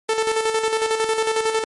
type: tone with tremolo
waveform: sawtooth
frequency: 442.6 Hz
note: A4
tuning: 10 cents sharp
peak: -13 dBFS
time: 0.09-1.64 s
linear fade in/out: 2 ms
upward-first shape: square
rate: 11 Hz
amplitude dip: 50%
effects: MP3 48 kbps